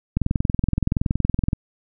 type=click train; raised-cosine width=5 ms; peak=-7 dBFS; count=30; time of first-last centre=0.17-1.532 s; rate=21.3 Hz; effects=none